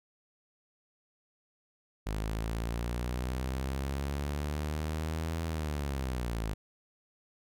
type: linear two-way sweep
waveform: sawtooth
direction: up then down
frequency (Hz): 51.91 to 82.41 to 51.91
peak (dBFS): -28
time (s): 2.06-6.54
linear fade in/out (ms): 10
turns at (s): 5.43
effects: none